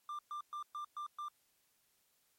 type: tone bursts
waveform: triangle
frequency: 1189 Hz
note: D6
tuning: 21 cents sharp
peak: -38 dBFS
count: 6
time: 0.09-1.284 s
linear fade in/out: 2 ms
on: 99 ms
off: 120 ms
effects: white hiss -75 dBFS RMS until 2.38 s + MP3 64 kbps